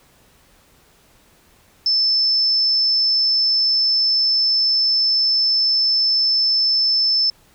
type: tone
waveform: sine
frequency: 5274 Hz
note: E8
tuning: in tune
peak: -14 dBFS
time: 1.86-7.3 s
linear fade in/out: 2 ms
effects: pink hiss -54 dBFS RMS until 7.54 s